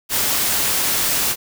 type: noise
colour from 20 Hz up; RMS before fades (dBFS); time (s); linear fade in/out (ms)
white; -19; 0.09-1.36; 50
effects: none